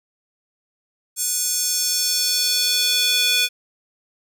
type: tone with high-pass filter sweep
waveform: square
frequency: 491.4 Hz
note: B4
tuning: 9 cents flat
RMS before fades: -20 dBFS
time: 1.16-3.49 s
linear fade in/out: 50 ms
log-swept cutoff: 7600 to 2900 Hz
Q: 2.2
effects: none